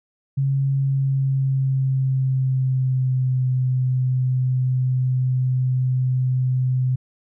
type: tone with pitch glide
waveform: sine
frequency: 136.6 to 128.19 Hz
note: C#3 to C3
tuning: -25 to -35 cents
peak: -17 dBFS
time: 0.37-6.96 s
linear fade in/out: 10 ms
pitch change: -110 cents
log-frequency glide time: 0.77-3.42 s
effects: none